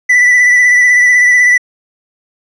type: tone with vibrato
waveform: triangle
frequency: 1975.5 Hz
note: B6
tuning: in tune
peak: -3 dBFS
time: 0.09-1.58 s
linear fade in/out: 10 ms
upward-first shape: sine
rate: 16 Hz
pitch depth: 26 cents each way
effects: resampled to 22050 Hz